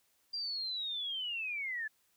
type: linear sweep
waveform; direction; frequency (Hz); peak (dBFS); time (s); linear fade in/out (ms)
sine; down; 4800 to 1700; -35; 0.33-1.88; 10
effects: white hiss -73 dBFS RMS until 2.16 s